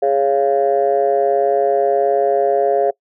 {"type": "chord", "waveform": "sine", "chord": "Db major", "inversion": "second", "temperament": "just", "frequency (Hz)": [415.8, 554.4, 693], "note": ["Ab4", "Db5", "F5"], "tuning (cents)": [2, 0, -14], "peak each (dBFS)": -16, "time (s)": [0.02, 2.91], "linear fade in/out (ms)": 10, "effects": ["noise-tail reverb RT60 0.1 s tail -24 dB re dry", "tanh soft clip ceiling -5 dBFS"]}